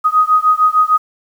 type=beating tone pair; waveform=sine; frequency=1248 / 1254.6 Hz; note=D#6 / D#6; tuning=+5 / +14 cents; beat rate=6.6 Hz; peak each=-12 dBFS; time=0.04-0.98 s; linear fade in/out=20 ms; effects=7-bit